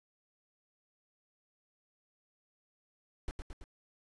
brown noise with echo, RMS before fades -36 dBFS, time 3.28-3.31 s, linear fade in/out 0 ms, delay 110 ms, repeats 3, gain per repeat -4 dB, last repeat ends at 3.64 s, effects resampled to 24000 Hz

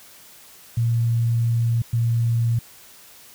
sine tone bursts at uneven times, 116.54 Hz, A#2, in tune, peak -17 dBFS, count 2, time 0.77-1.82 / 1.93-2.59 s, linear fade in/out 5 ms, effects white hiss -47 dBFS RMS until 3.34 s

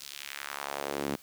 sawtooth tone with high-pass filter sweep, 70.8 Hz, C#2, 37 cents sharp, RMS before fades -37 dBFS, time 0-1.16 s, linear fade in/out 10 ms, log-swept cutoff 4700 to 230 Hz, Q 1.4, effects white hiss -55 dBFS RMS until 1.22 s

